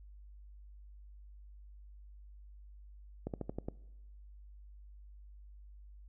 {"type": "slowing click train", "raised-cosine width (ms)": 2, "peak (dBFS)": -24, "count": 6, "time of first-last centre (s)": [3.27, 3.685], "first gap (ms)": 68, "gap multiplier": 1.1, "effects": ["noise-tail reverb RT60 1.0 s tail -22 dB re dry", "added 50 Hz sine -51 dBFS peak until 6.08 s"]}